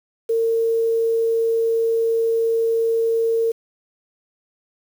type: tone with quantisation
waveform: sine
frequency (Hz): 455.7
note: A#4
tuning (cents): -39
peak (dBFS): -16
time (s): 0.29-3.52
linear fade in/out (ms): 10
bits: 7
effects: none